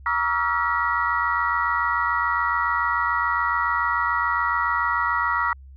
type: tone cluster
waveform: sine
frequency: 946 / 1138 / 1307 / 1394 / 1927 Hz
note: A#5 / C#6 / E6 / F6 / B6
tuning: +25 / +45 / -15 / -4 / -43 cents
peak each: -26 dBFS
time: 0.06-5.53 s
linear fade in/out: 2 ms
effects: tanh soft clip ceiling -8 dBFS + added 67 Hz sine -41 dBFS peak until 5.76 s